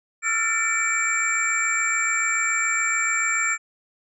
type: tone cluster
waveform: sine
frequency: 1325 / 1392 / 1786 / 2306 / 7360 Hz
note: E6 / F6 / A6 / D7 / A#8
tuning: +9 / -6 / +25 / -32 / -23 cents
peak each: -30 / -30 / -27 / -23 / -27 dBFS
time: 0.22-3.58 s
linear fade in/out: 50 ms
effects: none